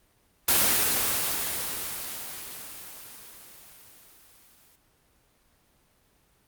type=noise with exponential decay; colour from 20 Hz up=white; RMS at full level=-20 dBFS; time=0.48-4.76 s; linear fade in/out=5 ms; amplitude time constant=930 ms; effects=pink hiss -65 dBFS RMS until 6.47 s + Opus 24 kbps